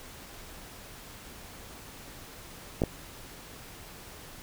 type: clicks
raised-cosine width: 2 ms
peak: -12 dBFS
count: 2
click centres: 2.819 / 2.837 s
effects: pink hiss -47 dBFS RMS until 4.42 s